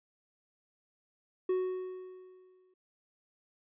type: tone with exponential decay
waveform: triangle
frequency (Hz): 370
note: F#4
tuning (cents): 0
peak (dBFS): -24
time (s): 1.49-2.74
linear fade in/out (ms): 5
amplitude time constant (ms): 270
effects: resampled to 8000 Hz